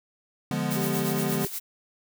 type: chord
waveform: square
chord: D diminished seventh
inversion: none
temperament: equal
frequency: 146.83 / 174.61 / 207.7 / 246.9 Hz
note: D3 / F3 / Ab3 / Cb4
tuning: 0 / 0 / 0 / 0 cents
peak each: -32 dBFS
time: 0.51-1.45 s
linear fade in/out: 2 ms
type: noise with tremolo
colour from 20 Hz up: blue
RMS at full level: -32 dBFS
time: 0.7-1.6 s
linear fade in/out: 20 ms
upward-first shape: sine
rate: 8.4 Hz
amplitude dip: 60%
type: tone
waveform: sine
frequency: 393.5 Hz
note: G4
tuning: 7 cents sharp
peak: -31 dBFS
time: 0.76-1.47 s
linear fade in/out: 5 ms
effects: none